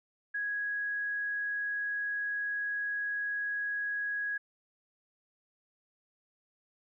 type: tone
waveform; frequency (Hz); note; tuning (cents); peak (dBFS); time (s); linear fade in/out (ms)
sine; 1661.2; G#6; 0; -31; 0.34-4.38; 10
effects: none